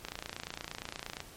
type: click train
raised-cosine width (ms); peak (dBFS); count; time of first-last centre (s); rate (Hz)
0.2; -20; 34; 0.05-1.204; 28.6
effects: pink hiss -52 dBFS RMS until 1.36 s + MP3 64 kbps